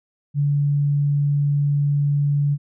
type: tone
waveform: sine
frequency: 143.9 Hz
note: D3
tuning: 35 cents flat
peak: -16 dBFS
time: 0.34-2.58 s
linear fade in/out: 50 ms
effects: none